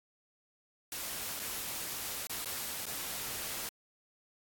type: noise with dropouts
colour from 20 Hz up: white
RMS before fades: -39 dBFS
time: 0.92-3.69 s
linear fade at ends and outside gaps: 1 ms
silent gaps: 1.394-1.398 / 2.27-2.296 / 2.446-2.457 / 2.856-2.866 s
effects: AAC 64 kbps